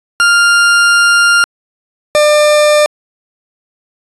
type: tone pair in turn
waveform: 40% pulse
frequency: 1400 / 598.2 Hz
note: F6 / D5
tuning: +4 / +32 cents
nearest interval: octave + minor third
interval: 1472 cents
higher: first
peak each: -5 dBFS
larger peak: neither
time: 0.2-1.44 / 2.15-2.86 s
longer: first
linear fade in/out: 0 ms
effects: resampled to 24000 Hz